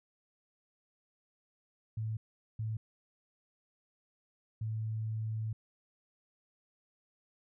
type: tone bursts at uneven times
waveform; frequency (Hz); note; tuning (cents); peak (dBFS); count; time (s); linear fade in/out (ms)
sine; 110; A2; 0; -33; 3; 1.97-2.17 / 2.59-2.77 / 4.61-5.53; 5
effects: none